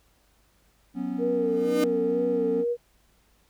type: chord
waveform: triangle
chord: F# suspended fourth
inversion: none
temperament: equal with one note detuned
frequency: 185 / 246.9 / 274.6 Hz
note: F#3 / B3 / C#4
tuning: 0 / 0 / -16 cents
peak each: -33 / -29 / -29 dBFS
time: 0.94-2.65 s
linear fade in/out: 50 ms
type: tone with vibrato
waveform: sine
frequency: 466.2 Hz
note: A#4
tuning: in tune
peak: -23 dBFS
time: 1.18-2.77 s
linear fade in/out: 50 ms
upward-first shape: sine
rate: 2.1 Hz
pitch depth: 47 cents each way
type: tone with exponential growth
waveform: 35% pulse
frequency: 303.3 Hz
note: D#4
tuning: 44 cents flat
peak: -20 dBFS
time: 1.41-1.84 s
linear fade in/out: 2 ms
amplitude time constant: 93 ms
effects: added 51 Hz sine -65 dBFS peak until 3.49 s + pink hiss -65 dBFS RMS until 3.49 s